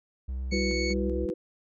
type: tone with vibrato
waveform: triangle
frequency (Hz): 64.4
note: C2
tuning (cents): -27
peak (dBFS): -28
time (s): 0.28-1.26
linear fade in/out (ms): 10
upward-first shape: sine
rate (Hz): 9.1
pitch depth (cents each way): 15
type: tone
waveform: 25% pulse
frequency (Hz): 2217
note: C#7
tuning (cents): 0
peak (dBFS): -27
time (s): 0.51-0.94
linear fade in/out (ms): 20
type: tone with tremolo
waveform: sine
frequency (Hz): 196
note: G3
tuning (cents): 0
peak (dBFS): -29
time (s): 0.52-1.3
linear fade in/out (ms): 0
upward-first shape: square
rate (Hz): 2.6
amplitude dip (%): 65
type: chord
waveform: sine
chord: E suspended second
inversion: none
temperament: equal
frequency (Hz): 329.6 / 370 / 493.9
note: E4 / F#4 / B4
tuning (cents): 0 / 0 / 0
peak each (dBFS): -33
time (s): 0.52-1.34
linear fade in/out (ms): 10
effects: resampled to 22050 Hz